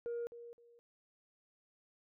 sine tone with echo, 472.1 Hz, A#4, 22 cents sharp, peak -35 dBFS, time 0.06-0.27 s, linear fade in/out 0 ms, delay 260 ms, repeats 2, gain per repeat -13 dB, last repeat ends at 0.79 s, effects tanh soft clip ceiling -35 dBFS

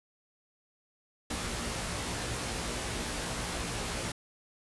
pink noise with comb filter, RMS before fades -35 dBFS, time 1.3-4.12 s, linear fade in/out 5 ms, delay 17 ms, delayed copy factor +1, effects resampled to 24000 Hz

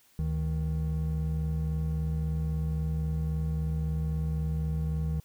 triangle tone pair together, 73.42 / 157.15 Hz, D2 / D#3, 0 / +18 cents, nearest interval octave + minor second, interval 1318 cents, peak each -28 dBFS, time 0.19-5.2 s, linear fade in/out 0 ms, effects white hiss -63 dBFS RMS until 5.24 s

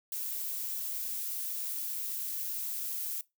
violet noise, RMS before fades -36 dBFS, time 0.12-3.21 s, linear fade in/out 2 ms, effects noise-tail reverb RT60 0.2 s tail -21 dB re dry

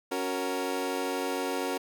25% pulse chord, F# major, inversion second, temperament equal, 277.2 / 370 / 466.2 Hz, C#4 / F#4 / A#4, 0 / 0 / 0 cents, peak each -30 dBFS, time 0.11-1.78 s, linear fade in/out 10 ms, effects none

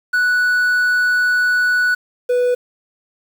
triangle tone pair in turn, 1478 / 493.2 Hz, F#6 / B4, -2 / -2 cents, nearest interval octave + perfect fifth, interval 1900 cents, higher first, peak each -11 dBFS, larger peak neither, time 0.13-1.95 / 2.29-2.55 s, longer first, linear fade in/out 10 ms, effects 7-bit

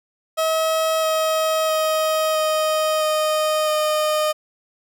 30% pulse tone with pitch steps, 640 / 634.5 / 629 / 623.6 / 618.2 / 612.9 Hz, D#5 / D#5 / D#5 / D#5 / D#5 / D#5, +49 / +34 / +19 / +4 / -11 / -26 cents, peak -15 dBFS, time 0.37-4.33 s, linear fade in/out 20 ms, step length 660 ms, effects none

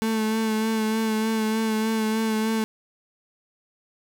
35% pulse tone with vibrato, 220 Hz, A3, in tune, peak -20 dBFS, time 0.02-2.64 s, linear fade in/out 0 ms, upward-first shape sine, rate 3.3 Hz, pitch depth 25 cents each way, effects none

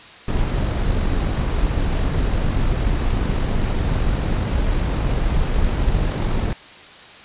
brown noise with amplitude modulation, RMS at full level -18 dBFS, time 0.28-6.53 s, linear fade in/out 2 ms, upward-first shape sine, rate 46.8 Hz, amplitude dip 25%, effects white hiss -41 dBFS RMS until 7.24 s + resampled to 8000 Hz

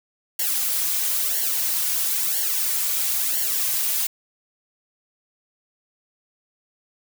blue noise with flanger, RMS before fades -23 dBFS, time 0.39-4.07 s, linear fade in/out 5 ms, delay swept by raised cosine 0.79 to 3.79 ms, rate 1 Hz, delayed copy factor -0.95, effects none

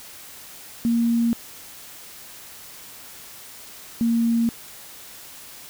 sine tone pair in turn, 233.1 / 231.4 Hz, A#3 / A#3, 0 / -13 cents, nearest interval unison, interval 13 cents, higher first, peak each -17 dBFS, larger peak neither, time 0.85-1.33 / 4.01-4.49 s, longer neither, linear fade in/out 0 ms, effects white hiss -42 dBFS RMS until 5.69 s

